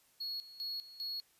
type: tone with tremolo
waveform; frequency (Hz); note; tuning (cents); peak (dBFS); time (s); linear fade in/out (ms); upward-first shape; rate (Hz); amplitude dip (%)
triangle; 4336; C#8; -39; -36; 0.2-1.21; 10; square; 2.5; 80
effects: white hiss -69 dBFS RMS until 1.39 s + resampled to 32000 Hz